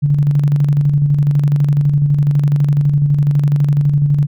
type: tone with tremolo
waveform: sine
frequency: 144.5 Hz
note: D3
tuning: 28 cents flat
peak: -8 dBFS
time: 0.02-4.27 s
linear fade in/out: 20 ms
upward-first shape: square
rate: 12 Hz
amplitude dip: 40%
effects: none